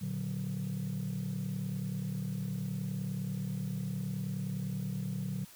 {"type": "chord", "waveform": "sine", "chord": "Bb augmented", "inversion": "none", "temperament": "equal with one note detuned", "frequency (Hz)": [116.54, 146.83, 186.07], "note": ["Bb2", "D3", "F#3"], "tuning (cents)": [0, 0, 10], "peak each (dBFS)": [-38, -36, -35], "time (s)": [0.01, 5.45], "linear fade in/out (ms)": 10, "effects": ["tanh soft clip ceiling -29 dBFS", "white hiss -55 dBFS RMS until 5.55 s"]}